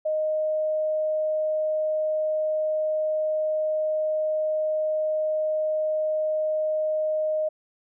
sine tone, 620 Hz, D#5, 6 cents flat, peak -22 dBFS, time 0.05-7.49 s, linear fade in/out 10 ms, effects none

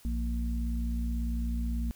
harmonic tone, 58.27 Hz, A#1, in tune, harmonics 1 / 3 / 4, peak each -29 / -43 / -36 dBFS, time 0.05-1.91 s, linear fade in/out 0 ms, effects white hiss -58 dBFS RMS until 1.95 s

